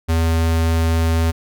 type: tone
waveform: square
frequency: 82 Hz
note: E2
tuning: 9 cents flat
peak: -15 dBFS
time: 0.08-1.32 s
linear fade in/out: 20 ms
effects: none